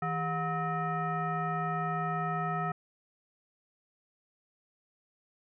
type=tone with frequency modulation; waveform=sine; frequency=724 Hz; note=F#5; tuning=38 cents flat; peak=-29 dBFS; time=0.02-2.72 s; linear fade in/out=5 ms; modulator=563 Hz; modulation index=1.5; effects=none